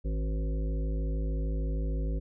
harmonic tone with a mistuned harmonic, 53.2 Hz, G#1, 42 cents sharp, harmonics 1 / 3 / 5 / 7 / 9 / 10, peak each -28 / -38 / -42 / -45 / -47 / -48 dBFS, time 0.04-2.2 s, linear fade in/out 20 ms, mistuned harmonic 5, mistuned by +22 cents, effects none

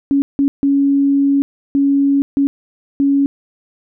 sine tone bursts at uneven times, 278.9 Hz, C#4, 11 cents sharp, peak -10 dBFS, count 6, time 0.11-0.22 / 0.39-0.48 / 0.63-1.42 / 1.75-2.22 / 2.37-2.47 / 3-3.26 s, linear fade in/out 0 ms, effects none

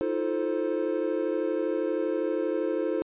triangle chord, F dominant seventh, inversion third, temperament equal with one note detuned, 316.6 / 349.2 / 440 / 523.3 Hz, Eb4 / F4 / A4 / C5, +30 / 0 / 0 / 0 cents, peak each -29 dBFS, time 0.01-3.02 s, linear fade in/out 0 ms, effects resampled to 8000 Hz

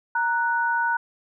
sine tone pair together, 932.3 / 1480 Hz, A#5 / F#6, 0 / 0 cents, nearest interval minor sixth, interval 800 cents, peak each -23 dBFS, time 0.15-0.97 s, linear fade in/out 5 ms, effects none

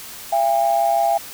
sine tone pair together, 680 / 806.1 Hz, F5 / G5, -46 / +48 cents, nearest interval minor third, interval 294 cents, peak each -17 dBFS, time 0.32-1.18 s, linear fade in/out 10 ms, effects tanh soft clip ceiling -7 dBFS + white hiss -36 dBFS RMS until 1.33 s

